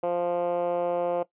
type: tone with band-pass filter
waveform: 10% pulse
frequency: 174.61 Hz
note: F3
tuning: in tune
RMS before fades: -27 dBFS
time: 0.03-1.23 s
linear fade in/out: 5 ms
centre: 540 Hz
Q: 2.6
effects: noise-tail reverb RT60 0.1 s tail -17 dB re dry + resampled to 8000 Hz